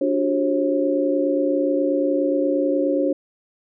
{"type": "tone cluster", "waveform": "sine", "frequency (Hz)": [291.4, 358.9, 388.3, 541], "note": ["D4", "F4", "G4", "C#5"], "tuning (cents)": [-13, 47, -16, -42], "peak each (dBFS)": [-21, -25, -29, -21], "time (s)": [0.01, 3.13], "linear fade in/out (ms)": 5, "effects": []}